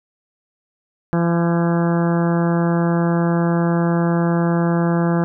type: harmonic tone with a mistuned harmonic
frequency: 170 Hz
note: F3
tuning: 46 cents flat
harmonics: 1 / 2 / 3 / 4 / 5 / 6 / 7 / 8 / 9 / 10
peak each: -16 / -22 / -26 / -28 / -30 / -32 / -33 / -34 / -35 / -36 dBFS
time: 1.13-5.24 s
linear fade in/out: 0 ms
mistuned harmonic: 10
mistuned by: -46 cents
effects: none